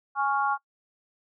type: chord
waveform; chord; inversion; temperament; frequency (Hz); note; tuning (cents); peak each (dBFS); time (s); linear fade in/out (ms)
sine; Db major; second; equal; 830.6 / 1108.7 / 1396.9; Ab5 / Db6 / F6; 0 / 0 / 0; -26 / -27 / -29; 0.15-0.58; 50
effects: noise-tail reverb RT60 0.1 s tail -22 dB re dry